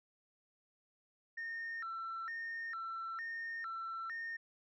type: tone with vibrato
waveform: sine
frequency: 1568 Hz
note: G6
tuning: in tune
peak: -38 dBFS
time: 1.37-4.37 s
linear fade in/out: 10 ms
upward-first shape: square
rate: 1.1 Hz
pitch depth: 270 cents each way
effects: tanh soft clip ceiling -37 dBFS